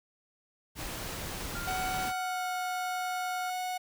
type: noise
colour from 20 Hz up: pink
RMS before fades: -38 dBFS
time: 0.75-2.13 s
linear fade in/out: 50 ms
type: tone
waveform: sine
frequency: 1396.9 Hz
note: F6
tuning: in tune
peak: -38 dBFS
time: 1.55-3.5 s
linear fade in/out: 5 ms
type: tone with pitch glide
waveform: 45% pulse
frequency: 746 to 733.6 Hz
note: F#5 to F#5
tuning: +14 to -15 cents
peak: -32 dBFS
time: 1.67-3.78 s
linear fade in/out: 10 ms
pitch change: -29 cents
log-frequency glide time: 2.01-2.43 s
effects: none